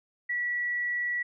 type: tone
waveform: sine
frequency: 1942 Hz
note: B6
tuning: 30 cents flat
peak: -27 dBFS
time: 0.29-1.23 s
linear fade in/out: 10 ms
effects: none